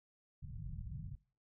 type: low-pass noise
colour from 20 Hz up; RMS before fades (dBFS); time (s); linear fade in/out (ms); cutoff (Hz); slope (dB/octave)
white; -45; 0.42-1.16; 20; 160; 48
effects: noise-tail reverb RT60 0.4 s tail -21 dB re dry